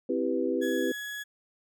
sine chord, C major seventh, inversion none, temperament equal, 261.6 / 329.6 / 392 / 493.9 Hz, C4 / E4 / G4 / B4, 0 / 0 / 0 / 0 cents, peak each -31 dBFS, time 0.09-0.92 s, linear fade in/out 5 ms
35% pulse tone, 1682 Hz, G#6, 22 cents sharp, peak -33 dBFS, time 0.61-1.24 s, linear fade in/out 20 ms
effects none

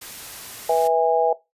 white noise, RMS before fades -37 dBFS, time 0.01-0.88 s, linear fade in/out 10 ms
harmonic tone, 163.5 Hz, E3, 14 cents flat, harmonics 3 / 4 / 5, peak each -20 / -20 / -20 dBFS, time 0.69-1.33 s, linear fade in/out 5 ms
effects noise-tail reverb RT60 0.2 s tail -18 dB re dry + resampled to 32000 Hz

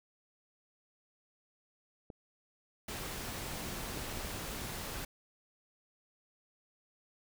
clicks, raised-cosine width 2 ms, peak -32 dBFS, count 10, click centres 2.102 / 3.468 / 3.536 / 3.724 / 3.784 / 3.973 / 4.173 / 4.248 / 4.361 / 4.617 s
pink noise, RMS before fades -41 dBFS, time 2.88-5.05 s, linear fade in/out 5 ms
effects none

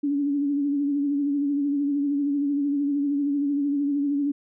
sine tone with vibrato, 284.8 Hz, C#4, 47 cents sharp, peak -21 dBFS, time 0.03-4.32 s, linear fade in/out 10 ms, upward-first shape sine, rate 13 Hz, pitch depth 42 cents each way, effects none

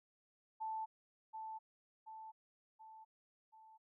sine tone with echo, 880 Hz, A5, in tune, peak -39 dBFS, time 0.6-0.86 s, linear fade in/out 20 ms, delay 730 ms, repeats 4, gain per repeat -5 dB, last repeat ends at 3.78 s, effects none

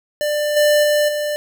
square tone with level steps, 594 Hz, D5, 20 cents sharp, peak -18 / -12 / -14 / -20 dBFS, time 0.21-1.36 s, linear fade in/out 0 ms, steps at 0.56 / 0.83 / 1.08 s, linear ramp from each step 10 ms, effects none

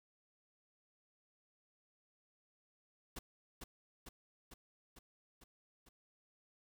pink noise with echo, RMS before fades -45 dBFS, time 3.16-3.19 s, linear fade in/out 5 ms, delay 450 ms, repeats 6, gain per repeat -3 dB, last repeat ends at 5.89 s, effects none

